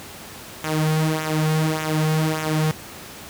sawtooth tone with flanger, 156.3 Hz, D#3, 8 cents sharp, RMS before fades -21 dBFS, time 0.64-2.71 s, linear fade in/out 0 ms, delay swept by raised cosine 0.21 to 3.41 ms, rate 1.7 Hz, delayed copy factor -0.7, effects pink hiss -38 dBFS RMS until 3.29 s + high-pass 80 Hz 12 dB/octave

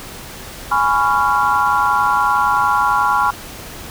sine chord, C# dominant seventh, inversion second, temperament just, 831.5 / 997.9 / 1108.7 / 1385.9 Hz, G#5 / B5 / C#6 / E#6, +2 / +18 / 0 / -14 cents, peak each -18 dBFS, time 0.71-3.31 s, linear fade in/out 10 ms, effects pink hiss -33 dBFS RMS until 3.9 s

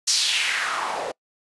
white noise with band-pass filter sweep, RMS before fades -24 dBFS, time 0.07-1.12 s, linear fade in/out 10 ms, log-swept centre 5700 to 510 Hz, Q 2.6, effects noise-tail reverb RT60 0.1 s tail -25 dB re dry + resampled to 24000 Hz

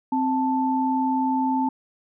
sine tone pair together, 261.6 / 880.6 Hz, C4 / A5, 0 / +1 cents, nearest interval octave + major sixth, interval 2101 cents, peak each -22 / -23 dBFS, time 0.12-1.69 s, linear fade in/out 5 ms, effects none

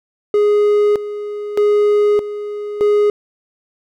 triangle tone with tremolo, 415.3 Hz, G#4, in tune, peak -8 dBFS, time 0.34-3.1 s, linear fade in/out 2 ms, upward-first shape square, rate 0.81 Hz, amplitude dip 75%, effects none

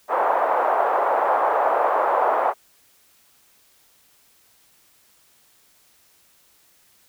white band-pass noise, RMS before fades -20 dBFS, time 0.08-2.54 s, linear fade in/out 50 ms, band 550 to 1000 Hz, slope 24 dB/octave, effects white hiss -58 dBFS RMS until 7.08 s

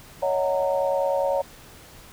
sine tone cluster, 559 / 629 / 737 / 921 Hz, C#5 / D#5 / F#5 / A#5, +14 / +19 / -7 / -21 cents, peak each -22 / -29 / -30 / -29 dBFS, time 0.22-1.42 s, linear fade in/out 10 ms, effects pink hiss -47 dBFS RMS until 2.12 s

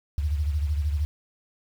sine beating tone pair, 73.42 / 86.42 Hz, D2 / F2, 0 / -18 cents, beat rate 13 Hz, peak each -23 / -32 dBFS, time 0.18-1.05 s, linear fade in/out 0 ms, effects 8-bit

